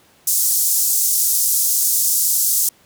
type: band-pass noise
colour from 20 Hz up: white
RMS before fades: -17 dBFS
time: 0.27-2.69 s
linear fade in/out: 5 ms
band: 5900 to 16000 Hz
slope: 24 dB/octave
effects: pink hiss -53 dBFS RMS until 2.85 s + high-pass 100 Hz 12 dB/octave